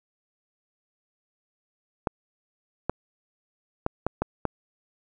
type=clicks; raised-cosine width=1 ms; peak=-10 dBFS; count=6; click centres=2.072 / 2.896 / 3.864 / 4.066 / 4.22 / 4.453 s; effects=none